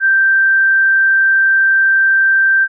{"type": "tone", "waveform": "sine", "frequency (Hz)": 1568, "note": "G6", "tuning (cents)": 0, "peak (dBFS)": -8, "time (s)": [0, 2.68], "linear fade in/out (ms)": 50, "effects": []}